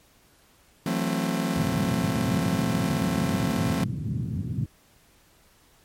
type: chord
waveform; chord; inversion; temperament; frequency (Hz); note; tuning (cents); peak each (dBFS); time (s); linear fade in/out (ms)
40% pulse; F# half-diminished seventh; third; just; 166.5 / 185 / 222 / 266.4; E3 / F#3 / A3 / C4; +18 / 0 / +16 / +31; -29; 0.86-3.84; 2
type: band-pass noise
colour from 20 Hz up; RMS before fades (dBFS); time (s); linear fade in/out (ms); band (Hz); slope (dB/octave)
pink; -29; 1.56-4.66; 5; 100 to 210; 24
effects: pink hiss -59 dBFS RMS until 5.84 s + MP3 64 kbps